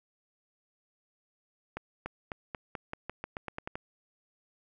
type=accelerating click train; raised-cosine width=0.5 ms; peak=-21 dBFS; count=13; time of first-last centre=1.77-3.755 s; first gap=290 ms; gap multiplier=0.89; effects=none